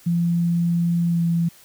sine tone with pitch glide, 171 to 168.74 Hz, F3 to E3, -36 to +41 cents, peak -17 dBFS, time 0.06-1.49 s, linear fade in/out 10 ms, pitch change -23 cents, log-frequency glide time 1.07-1.21 s, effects white hiss -50 dBFS RMS until 1.64 s

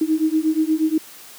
sine beating tone pair, 310.6 / 319 Hz, D#4 / D#4, -3 / +43 cents, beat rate 8.4 Hz, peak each -19 dBFS, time 0.01-0.98 s, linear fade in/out 5 ms, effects white hiss -42 dBFS RMS until 1.38 s + high-pass 150 Hz 12 dB/octave

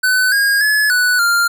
square tone with pitch steps, 1508 / 1630 / 1707 / 1482 / 1396 Hz, F#6 / G#6 / G#6 / F#6 / F6, +32 / -33 / +47 / +2 / -1 cents, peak -12 dBFS, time 0.03-1.48 s, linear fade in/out 10 ms, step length 290 ms, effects none

